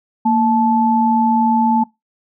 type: tone pair together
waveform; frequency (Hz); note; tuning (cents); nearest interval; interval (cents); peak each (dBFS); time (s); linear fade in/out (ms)
sine; 230.8 / 871.4; A#3 / A5; -17 / -17; octave + major seventh; 2300; -14; 0.25-1.84; 10
effects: noise-tail reverb RT60 0.2 s tail -23 dB re dry